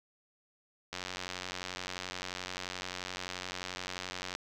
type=click train; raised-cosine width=0.2 ms; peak=-20 dBFS; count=314; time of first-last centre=0.93-4.351 s; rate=91.5 Hz; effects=none